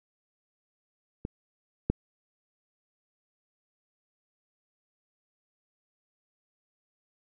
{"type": "clicks", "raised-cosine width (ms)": 3, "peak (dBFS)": [-20, -11], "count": 2, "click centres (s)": [1.251, 1.9], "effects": []}